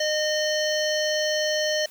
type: harmonic tone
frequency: 612 Hz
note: D#5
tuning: 29 cents flat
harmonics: 1 / 3 / 5 / 7 / 9 / 10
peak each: -24 / -29 / -31 / -32 / -34 / -34 dBFS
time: 0-1.86 s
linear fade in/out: 5 ms
effects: white hiss -49 dBFS RMS until 1.9 s